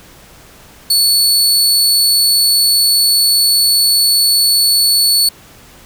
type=tone; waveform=sawtooth; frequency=4435 Hz; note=C#8; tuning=in tune; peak=-6 dBFS; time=0.9-5.29 s; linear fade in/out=5 ms; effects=pink hiss -41 dBFS RMS until 5.85 s